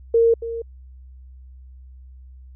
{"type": "tone with echo", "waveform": "sine", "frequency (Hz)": 460.8, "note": "A#4", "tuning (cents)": -20, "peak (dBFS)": -12, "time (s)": [0.14, 0.34], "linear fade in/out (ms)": 5, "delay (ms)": 280, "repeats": 1, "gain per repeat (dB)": -13, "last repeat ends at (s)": 0.62, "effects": ["added 64 Hz sine -40 dBFS peak until 2.55 s"]}